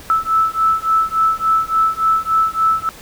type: beating tone pair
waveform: sine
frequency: 1311 / 1314.5 Hz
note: E6 / E6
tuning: -10 / -5 cents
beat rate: 3.5 Hz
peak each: -16 dBFS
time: 0.1-2.89 s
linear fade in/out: 0 ms
effects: pink hiss -38 dBFS RMS until 3.01 s